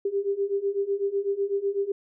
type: beating tone pair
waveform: sine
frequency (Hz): 393.6 / 401.6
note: G4 / G4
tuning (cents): +7 / +42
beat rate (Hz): 8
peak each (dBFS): -28 / -26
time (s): 0.05-1.92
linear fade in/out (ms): 5
effects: none